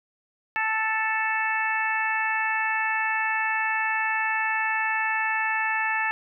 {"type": "harmonic tone", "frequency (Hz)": 440, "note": "A4", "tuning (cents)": 0, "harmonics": [2, 3, 4, 5, 6], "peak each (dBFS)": [-28, -33, -26, -32, -31], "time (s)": [0.56, 6.11], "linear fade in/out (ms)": 0, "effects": []}